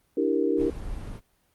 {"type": "chord", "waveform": "sine", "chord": "E half-diminished seventh", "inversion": "third", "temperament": "equal", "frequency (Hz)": [293.7, 329.6, 392, 466.2], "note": ["D4", "E4", "G4", "Bb4"], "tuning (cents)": [0, 0, 0, 0], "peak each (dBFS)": -27, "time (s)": [0.17, 0.7], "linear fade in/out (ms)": 5}
{"type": "noise", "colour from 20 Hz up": "brown", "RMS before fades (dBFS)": -35, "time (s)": [0.56, 1.21], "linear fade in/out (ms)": 50}
{"effects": ["pink hiss -68 dBFS RMS until 1.54 s", "Opus 32 kbps"]}